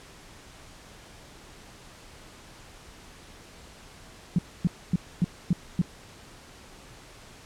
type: tone bursts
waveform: sine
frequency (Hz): 174.5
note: F3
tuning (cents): -1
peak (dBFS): -18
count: 6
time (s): 4.36-5.816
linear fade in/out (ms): 2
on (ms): 26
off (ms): 260
effects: pink hiss -49 dBFS RMS until 7.45 s + low-pass 9000 Hz 12 dB/octave